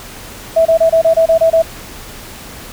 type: tone bursts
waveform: sine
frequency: 654 Hz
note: E5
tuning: 14 cents flat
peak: -6 dBFS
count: 9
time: 0.56-1.623 s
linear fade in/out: 10 ms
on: 95 ms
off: 26 ms
effects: pink hiss -32 dBFS RMS until 2.72 s